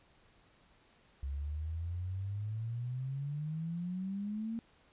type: exponential sweep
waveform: sine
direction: up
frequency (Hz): 67.3 to 231.5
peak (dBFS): -35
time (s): 1.23-4.59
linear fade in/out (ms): 0
effects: pink hiss -66 dBFS RMS until 4.92 s + resampled to 8000 Hz